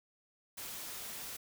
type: noise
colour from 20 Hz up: white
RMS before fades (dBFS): -44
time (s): 0.57-1.37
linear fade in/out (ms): 10
effects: none